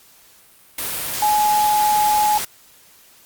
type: tone in noise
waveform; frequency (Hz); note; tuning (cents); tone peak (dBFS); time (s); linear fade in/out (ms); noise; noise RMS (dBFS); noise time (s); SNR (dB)
sine; 843; G#5; +26; -14; 1.22-2.38; 5; white; -25; 0.78-2.45; +8
effects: white hiss -50 dBFS RMS until 3.25 s + Opus 48 kbps